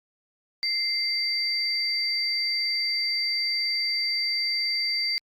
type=tone pair together; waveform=sine; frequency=2093 / 4657 Hz; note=C7 / D8; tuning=0 / -15 cents; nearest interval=octave + major second; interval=1385 cents; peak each=-29 / -24 dBFS; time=0.63-5.18 s; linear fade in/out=0 ms; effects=tanh soft clip ceiling -16 dBFS + Opus 48 kbps